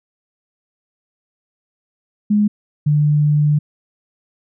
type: tone pair in turn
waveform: sine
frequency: 208.4 / 148.64 Hz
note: G#3 / D3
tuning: +6 / +21 cents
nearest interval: tritone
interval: 585 cents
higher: first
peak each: -11 dBFS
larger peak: neither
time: 2.3-2.48 / 2.86-3.59 s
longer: second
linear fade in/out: 10 ms
effects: none